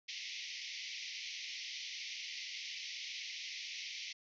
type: band-pass noise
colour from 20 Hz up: pink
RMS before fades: -45 dBFS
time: 0.08-4.13 s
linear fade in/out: 10 ms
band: 2000 to 6100 Hz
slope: 96 dB/octave
effects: none